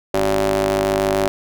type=ring-modulated tone; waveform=sawtooth; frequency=100.7 Hz; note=G2; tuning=47 cents sharp; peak=-9 dBFS; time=0.14-1.28 s; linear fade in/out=0 ms; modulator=480 Hz; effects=none